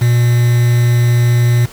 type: tone with quantisation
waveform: triangle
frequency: 120 Hz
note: B2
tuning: 49 cents flat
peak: -6 dBFS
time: 0.01-1.66 s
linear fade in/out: 10 ms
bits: 4
effects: pink hiss -36 dBFS RMS until 1.72 s